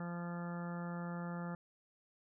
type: harmonic tone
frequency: 173 Hz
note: F3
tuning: 16 cents flat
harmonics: 1 / 2 / 3 / 4 / 5 / 6 / 7 / 8 / 9 / 10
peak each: -40 / -53 / -50 / -54 / -52 / -60 / -53 / -53 / -65 / -56 dBFS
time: 0-1.55 s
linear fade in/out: 2 ms
effects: none